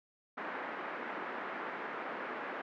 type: band-pass noise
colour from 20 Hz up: white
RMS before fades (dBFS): -41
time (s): 0.37-2.62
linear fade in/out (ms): 10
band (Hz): 230 to 1800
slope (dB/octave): 24
effects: none